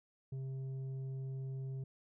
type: tone with tanh clipping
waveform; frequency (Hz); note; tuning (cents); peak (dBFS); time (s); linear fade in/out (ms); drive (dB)
triangle; 133.2; C3; +31; -40; 0.32-1.84; 5; 10
effects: none